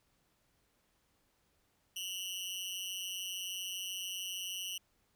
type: tone with amplitude modulation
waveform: sawtooth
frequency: 2932 Hz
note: F#7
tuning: 16 cents flat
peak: -31 dBFS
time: 1.96-4.78 s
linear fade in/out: 5 ms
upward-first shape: sine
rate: 187 Hz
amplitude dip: 100%
effects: pink hiss -75 dBFS RMS until 5.15 s